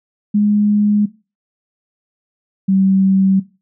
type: tone pair in turn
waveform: sine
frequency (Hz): 207.7 / 192.15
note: G#3 / G3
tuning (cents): 0 / -34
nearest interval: minor second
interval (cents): 134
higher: first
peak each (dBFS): -10 / -10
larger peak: neither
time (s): 0.34-1.06 / 2.68-3.4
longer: neither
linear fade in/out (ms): 10
effects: noise-tail reverb RT60 0.3 s tail -18 dB re dry